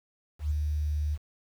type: tone with ADSR envelope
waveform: sine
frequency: 74.9 Hz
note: D2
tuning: 35 cents sharp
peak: -23 dBFS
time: 0.39-1.18 s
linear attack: 120 ms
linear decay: 7 ms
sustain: -3 dB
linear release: 43 ms
effects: 9-bit